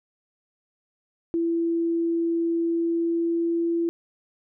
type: tone with pitch glide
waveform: sine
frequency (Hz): 334.8 to 337.1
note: E4 to E4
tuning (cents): +27 to +39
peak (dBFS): -21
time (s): 1.34-3.89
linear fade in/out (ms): 0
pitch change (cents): +12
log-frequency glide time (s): 2.66-3.76
effects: none